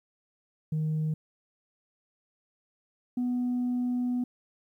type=tone pair in turn; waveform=sine; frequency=155.56 / 246.9 Hz; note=D#3 / B3; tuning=0 / 0 cents; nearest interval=minor sixth; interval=800 cents; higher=second; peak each=-24 dBFS; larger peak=neither; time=0.72-1.14 / 3.17-4.24 s; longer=second; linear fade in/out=5 ms; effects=tanh soft clip ceiling -24 dBFS + 11-bit